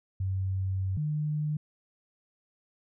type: tone pair in turn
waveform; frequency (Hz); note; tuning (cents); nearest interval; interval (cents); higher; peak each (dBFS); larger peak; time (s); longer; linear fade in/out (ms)
sine; 95.1 / 150.96; F#2 / D3; +48 / +48; minor sixth; 800; second; -27; neither; 0.2-0.97 / 0.97-1.57; first; 5
effects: none